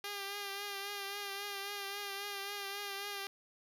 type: tone with vibrato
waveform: 5% pulse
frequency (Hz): 401.2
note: G4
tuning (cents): +40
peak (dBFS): -28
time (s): 0.04-3.27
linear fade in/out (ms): 2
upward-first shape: triangle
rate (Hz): 3.7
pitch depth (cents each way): 41
effects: none